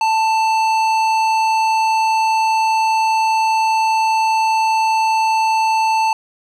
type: tone with tanh clipping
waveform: triangle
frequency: 885 Hz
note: A5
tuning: 10 cents sharp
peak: -15 dBFS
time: 0.01-6.13 s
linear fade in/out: 2 ms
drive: 18 dB
effects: none